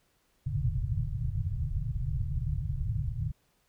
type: low-pass noise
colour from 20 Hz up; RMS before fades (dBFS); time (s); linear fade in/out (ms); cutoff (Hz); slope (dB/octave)
white; -31; 0.46-3.32; 10; 150; 96
effects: pink hiss -71 dBFS RMS until 3.68 s